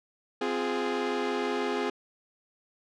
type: chord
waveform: sawtooth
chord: F minor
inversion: second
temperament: equal with one note detuned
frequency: 258.9 / 349.2 / 415.3 Hz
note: C4 / F4 / Ab4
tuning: -18 / 0 / 0 cents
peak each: -29 / -30 / -26 dBFS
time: 0.41-1.9 s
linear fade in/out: 5 ms
effects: low-pass 4000 Hz 12 dB/octave